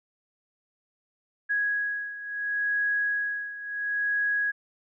sine beating tone pair, 1661.2 / 1661.92 Hz, G#6 / G#6, 0 / +1 cents, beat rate 0.72 Hz, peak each -27 / -31 dBFS, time 1.49-4.52 s, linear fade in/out 20 ms, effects none

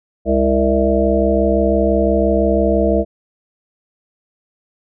harmonic tone with a mistuned harmonic, 65.9 Hz, C2, 13 cents sharp, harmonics 1 / 3 / 5 / 7 / 9 / 10, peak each -19 / -19 / -19 / -19 / -19 / -19 dBFS, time 0.25-3.05 s, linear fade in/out 50 ms, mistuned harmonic 3, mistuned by +61 cents, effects none

